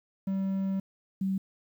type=tone pair in turn; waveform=triangle / sine; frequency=193.1 / 191.99 Hz; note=G3 / G3; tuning=-26 / -36 cents; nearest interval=unison; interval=10 cents; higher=first; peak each=-25 / -26 dBFS; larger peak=first; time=0.27-0.8 / 1.21-1.38 s; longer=first; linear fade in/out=5 ms; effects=10-bit